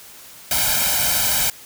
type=noise with comb filter; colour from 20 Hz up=white; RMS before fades=-19 dBFS; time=0.51-1.5 s; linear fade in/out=2 ms; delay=1.3 ms; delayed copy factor=+0.9; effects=white hiss -42 dBFS RMS until 1.65 s